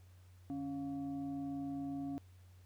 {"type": "tone with frequency modulation", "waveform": "sine", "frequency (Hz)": 277.2, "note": "C#4", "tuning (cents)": 0, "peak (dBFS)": -38, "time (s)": [0.5, 2.18], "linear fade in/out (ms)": 0, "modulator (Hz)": 427, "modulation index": 0.47, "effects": ["added 91 Hz sine -57 dBFS peak until 2.65 s", "pink hiss -71 dBFS RMS until 2.65 s"]}